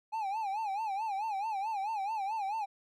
triangle tone with vibrato, 832 Hz, G#5, 3 cents sharp, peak -30 dBFS, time 0.12-2.66 s, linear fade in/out 20 ms, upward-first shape sine, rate 4.6 Hz, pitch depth 140 cents each way, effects none

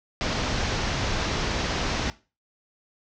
pink low-pass noise, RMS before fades -27 dBFS, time 0.21-2.1 s, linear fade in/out 0 ms, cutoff 6300 Hz, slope 48 dB/octave, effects noise-tail reverb RT60 0.3 s tail -18 dB re dry

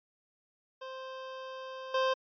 25% pulse tone with level steps, 523.3 Hz, C5, in tune, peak -37 / -23 dBFS, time 0.81-2.14 s, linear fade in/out 10 ms, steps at 1.94 s, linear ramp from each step 5 ms, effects resampled to 11025 Hz

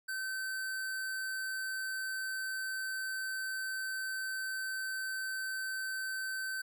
square tone, 1539 Hz, G6, 32 cents flat, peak -36 dBFS, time 0.08-6.62 s, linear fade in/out 10 ms, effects none

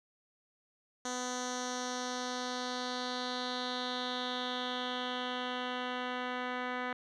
10% pulse tone with low-pass filter sweep, 250 Hz, B3, 21 cents sharp, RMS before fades -37 dBFS, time 1.05-6.93 s, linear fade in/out 2 ms, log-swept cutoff 6500 to 2300 Hz, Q 3.7, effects none

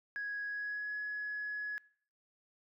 sine tone with pitch glide, 1661.2 to 1687.3 Hz, G#6 to G#6, 0 to +27 cents, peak -35 dBFS, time 0.16-1.78 s, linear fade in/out 0 ms, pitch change +27 cents, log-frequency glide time 0.46-0.95 s, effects noise-tail reverb RT60 0.6 s tail -24 dB re dry + tanh soft clip ceiling -32 dBFS

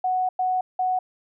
sine tone bursts at uneven times, 740 Hz, F#5, in tune, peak -20 dBFS, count 3, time 0.04-0.29 / 0.39-0.61 / 0.79-0.99 s, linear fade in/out 5 ms, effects none

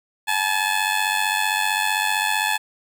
15% pulse tone with amplitude modulation, 859 Hz, A5, 42 cents flat, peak -10 dBFS, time 0.27-2.58 s, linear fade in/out 20 ms, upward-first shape sine, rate 95.5 Hz, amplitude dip 70%, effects none

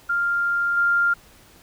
sine tone with level steps, 1396.9 Hz, F6, in tune, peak -19 / -16 dBFS, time 0.09-1.14 s, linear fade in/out 10 ms, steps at 0.77 s, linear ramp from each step 5 ms, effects pink hiss -51 dBFS RMS until 1.62 s

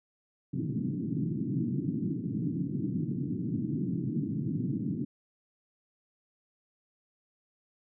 pink band-pass noise, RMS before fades -32 dBFS, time 0.53-5.05 s, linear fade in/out 10 ms, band 120 to 320 Hz, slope 48 dB/octave, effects none

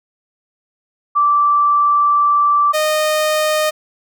sine / sawtooth tone pair in turn, 1167 / 615.9 Hz, D6 / D#5, -11 / -18 cents, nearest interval major seventh, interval 1107 cents, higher first, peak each -10 dBFS, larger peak neither, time 1.15-2.73 / 2.73-3.71 s, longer first, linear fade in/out 20 ms, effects none

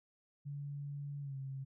sine tone with pitch glide, 143 to 135.05 Hz, D3 to C#3, -46 to -45 cents, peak -40 dBFS, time 0.45-1.65 s, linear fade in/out 20 ms, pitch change -99 cents, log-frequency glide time 1.21-1.36 s, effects none

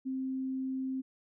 sine tone, 262.8 Hz, C4, 8 cents sharp, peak -32 dBFS, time 0.05-1.02 s, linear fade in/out 20 ms, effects none

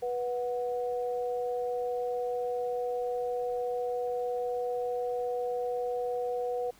sine tone pair together, 490.2 / 734.5 Hz, B4 / F#5, -13 / -13 cents, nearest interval perfect fifth, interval 700 cents, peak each -30 / -36 dBFS, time 0.02-6.71 s, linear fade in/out 10 ms, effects pink hiss -59 dBFS RMS until 6.79 s

